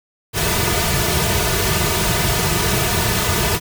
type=noise with comb filter; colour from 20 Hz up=pink; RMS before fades=-18 dBFS; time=0.33-3.6 s; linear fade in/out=50 ms; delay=3.7 ms; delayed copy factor=-1; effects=none